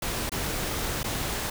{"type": "noise with dropouts", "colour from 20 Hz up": "pink", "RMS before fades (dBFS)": -30, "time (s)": [0.02, 1.5], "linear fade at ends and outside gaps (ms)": 5, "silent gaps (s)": [[0.295, 0.318], [1.032, 1.041]], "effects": []}